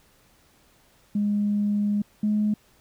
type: tone pair in turn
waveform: sine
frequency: 206.1 / 210.8 Hz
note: G#3 / G#3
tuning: -13 / +26 cents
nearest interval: unison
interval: 39 cents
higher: second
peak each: -20 / -19 dBFS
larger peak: second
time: 1.15-2.02 / 2.23-2.54 s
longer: first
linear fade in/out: 5 ms
effects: tanh soft clip ceiling -15 dBFS + pink hiss -60 dBFS RMS until 2.8 s